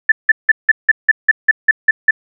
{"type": "tone bursts", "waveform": "sine", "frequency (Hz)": 1760, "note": "A6", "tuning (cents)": 0, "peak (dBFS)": -4, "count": 11, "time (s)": [0.09, 2.109], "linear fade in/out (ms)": 5, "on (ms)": 29, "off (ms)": 170, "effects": []}